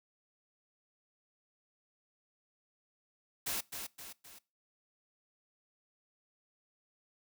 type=noise with echo; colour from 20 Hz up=white; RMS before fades=-36 dBFS; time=3.46-3.61 s; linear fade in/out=10 ms; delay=260 ms; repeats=3; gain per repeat=-6 dB; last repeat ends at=4.39 s; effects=noise-tail reverb RT60 0.3 s tail -22 dB re dry